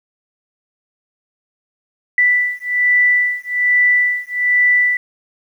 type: beating tone pair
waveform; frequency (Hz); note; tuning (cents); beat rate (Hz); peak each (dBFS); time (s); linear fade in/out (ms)
sine; 1975.5 / 1976.7; B6 / B6; 0 / +1; 1.2; -15; 2.18-4.97; 2
effects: 8-bit